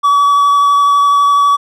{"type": "tone with vibrato", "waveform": "triangle", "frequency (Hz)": 1140, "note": "C#6", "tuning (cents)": 48, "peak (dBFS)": -5, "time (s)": [0.03, 1.57], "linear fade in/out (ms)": 20, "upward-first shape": "triangle", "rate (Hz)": 12, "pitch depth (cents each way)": 13, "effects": []}